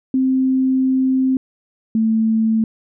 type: tone pair in turn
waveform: sine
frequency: 261.6 / 222 Hz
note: C4 / A3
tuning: 0 / +16 cents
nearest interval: minor third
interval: 284 cents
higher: first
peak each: -13 dBFS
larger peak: neither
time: 0.14-1.37 / 1.95-2.64 s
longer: first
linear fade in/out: 2 ms
effects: none